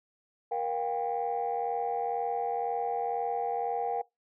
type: tone cluster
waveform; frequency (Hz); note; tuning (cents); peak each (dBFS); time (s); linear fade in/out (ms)
sine; 473.9 / 715 / 797; A#4 / F5 / G5; +28 / +41 / +28; -33 / -33 / -31; 0.51-4.02; 10
effects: noise-tail reverb RT60 0.2 s tail -24 dB re dry + tanh soft clip ceiling -22 dBFS